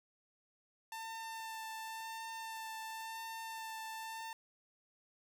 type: tone with vibrato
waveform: sawtooth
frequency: 894 Hz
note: A5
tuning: 27 cents sharp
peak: -39 dBFS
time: 0.92-4.33 s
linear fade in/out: 2 ms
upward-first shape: sine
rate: 0.94 Hz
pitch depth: 14 cents each way
effects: none